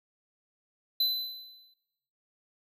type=tone with exponential decay; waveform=square; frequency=4021 Hz; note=B7; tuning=30 cents sharp; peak=-23 dBFS; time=1-1.74 s; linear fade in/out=5 ms; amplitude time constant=160 ms; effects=noise-tail reverb RT60 1.0 s tail -17 dB re dry